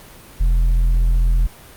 triangle tone with tanh clipping, 42.2 Hz, E1, 41 cents sharp, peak -13 dBFS, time 0.4-1.47 s, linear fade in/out 10 ms, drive 9 dB, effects pink hiss -42 dBFS RMS until 1.76 s + Opus 48 kbps

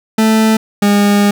40% pulse tone pair in turn, 220 / 203.8 Hz, A3 / G#3, 0 / -32 cents, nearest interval minor second, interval 132 cents, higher first, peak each -7 dBFS, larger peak neither, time 0.18-0.57 / 0.82-1.31 s, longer second, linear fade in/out 5 ms, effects none

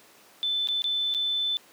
sine tone with dropouts, 3520 Hz, A7, in tune, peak -24 dBFS, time 0.43-1.57 s, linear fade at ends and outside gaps 0 ms, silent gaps 0.673-0.687 / 0.82-0.842 / 1.14-1.147 s, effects pink hiss -54 dBFS RMS until 1.72 s + high-pass 300 Hz 12 dB/octave

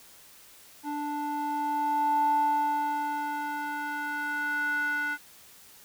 square tone with band-pass filter sweep, 293.5 Hz, D4, 1 cent flat, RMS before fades -29 dBFS, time 0.83-5.18 s, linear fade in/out 50 ms, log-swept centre 650 to 1600 Hz, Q 6.3, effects white hiss -53 dBFS RMS until 5.84 s

